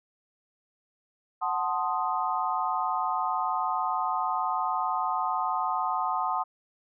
sine chord, F# diminished seventh, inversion none, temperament equal, 740 / 880 / 1046.5 / 1244.5 Hz, F#5 / A5 / C6 / Eb6, 0 / 0 / 0 / 0 cents, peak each -31 dBFS, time 1.41-6.44 s, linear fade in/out 20 ms, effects none

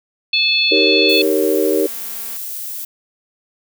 harmonic tone, 868 Hz, A5, 24 cents flat, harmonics 3 / 4 / 5, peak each -16 / -18 / -17 dBFS, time 0.33-1.22 s, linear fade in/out 5 ms
sine chord, Eb dominant seventh, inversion none, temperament equal, 311.1 / 392 / 466.2 / 554.4 Hz, Eb4 / G4 / Bb4 / Db5, 0 / 0 / 0 / 0 cents, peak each -19 / -17 / -18 / -21 dBFS, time 0.71-1.87 s, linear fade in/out 10 ms
click train, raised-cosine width 0.2 ms, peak -24 dBFS, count 373, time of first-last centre 0.75-2.367 s, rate 230 Hz
violet noise, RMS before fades -27 dBFS, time 1.09-2.85 s, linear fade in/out 5 ms
effects none

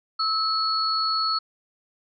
sine tone pair together, 1300 / 4379 Hz, E6 / C#8, -24 / -22 cents, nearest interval octave + major sixth, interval 2102 cents, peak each -24 dBFS, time 0.19-1.39 s, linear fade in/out 10 ms, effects none

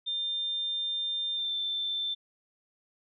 sine tone with pitch glide, 3600 to 3552 Hz, A7 to A7, +39 to +16 cents, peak -29 dBFS, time 0.06-2.15 s, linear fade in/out 20 ms, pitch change -23 cents, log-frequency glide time 1.35-1.54 s, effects none

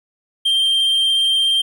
triangle tone with vibrato, 3165 Hz, G7, 16 cents sharp, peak -12 dBFS, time 0.45-1.62 s, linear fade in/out 10 ms, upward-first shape sine, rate 17 Hz, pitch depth 11 cents each way, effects 9-bit

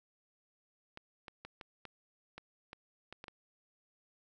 clicks, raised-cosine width 0.3 ms, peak -30 dBFS, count 10, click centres 0.974 / 1.282 / 1.45 / 1.612 / 1.853 / 2.38 / 2.731 / 3.126 / 3.241 / 3.282 s, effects none

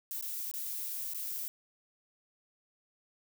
violet noise with dropouts, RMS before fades -38 dBFS, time 0.11-1.48 s, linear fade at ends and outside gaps 0 ms, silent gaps 0.211-0.225 / 0.514-0.538 / 1.136-1.146 s, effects none

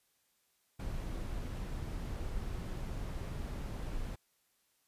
brown noise, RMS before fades -39 dBFS, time 0.79-4.16 s, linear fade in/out 10 ms, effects white hiss -75 dBFS RMS until 4.87 s + resampled to 32000 Hz

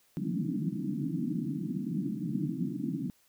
pink band-pass noise, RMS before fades -33 dBFS, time 0.17-3.1 s, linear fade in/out 0 ms, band 140 to 320 Hz, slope 96 dB/octave, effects white hiss -67 dBFS RMS until 3.28 s

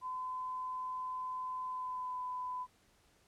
sine tone with pitch glide, 1018 to 1003.4 Hz, C6 to B5, -48 to +27 cents, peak -37 dBFS, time 0.01-2.67 s, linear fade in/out 50 ms, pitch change -25 cents, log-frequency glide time 1.66-2.21 s, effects pink hiss -69 dBFS RMS until 3.27 s + low-pass 11000 Hz 12 dB/octave

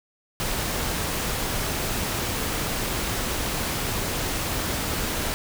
pink noise, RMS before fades -27 dBFS, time 0.4-5.34 s, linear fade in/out 0 ms, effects none

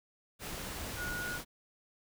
sine tone in noise, 1448 Hz, F#6, 38 cents flat, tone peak -37 dBFS, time 0.96-1.4 s, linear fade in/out 50 ms, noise pink, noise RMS -41 dBFS, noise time 0.39-1.45 s, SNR +1 dB, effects none

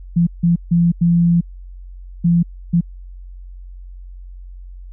sine tone bursts at uneven times, 171.2 Hz, F3, 34 cents flat, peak -10 dBFS, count 6, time 0.16-0.27 / 0.43-0.56 / 0.71-0.92 / 1.01-1.41 / 2.24-2.43 / 2.73-2.81 s, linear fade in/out 10 ms, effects added 45 Hz sine -32 dBFS peak until 4.92 s

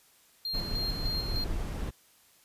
triangle tone with tremolo, 4199 Hz, C8, 5 cents sharp, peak -30 dBFS, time 0.45-1.44 s, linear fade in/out 2 ms, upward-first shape square, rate 3.3 Hz, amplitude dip 50%
brown noise, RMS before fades -33 dBFS, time 0.53-1.91 s, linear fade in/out 20 ms
effects white hiss -62 dBFS RMS until 2.44 s + resampled to 32000 Hz

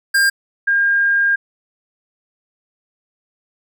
square / sine tone pair in turn, 1604 / 1611.1 Hz, G6 / G6, +39 / +47 cents, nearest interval unison, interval 8 cents, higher second, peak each -12 dBFS, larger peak neither, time 0.14-0.3 / 0.67-1.36 s, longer second, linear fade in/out 10 ms, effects none

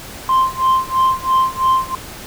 sine tone with tremolo, 1046.5 Hz, C6, in tune, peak -7 dBFS, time 0.29-1.95 s, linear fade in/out 2 ms, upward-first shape sine, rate 3 Hz, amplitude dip 95%, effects tanh soft clip ceiling -9 dBFS + pink hiss -33 dBFS RMS until 2.26 s

